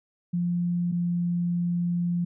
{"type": "tone pair in turn", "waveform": "sine", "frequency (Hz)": [174.61, 173.98], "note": ["F3", "F3"], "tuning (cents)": [0, -6], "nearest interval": "unison", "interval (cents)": 6, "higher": "first", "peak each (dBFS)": -23, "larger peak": "neither", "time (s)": [[0.33, 0.92], [0.92, 2.25]], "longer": "second", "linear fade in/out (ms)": 10, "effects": []}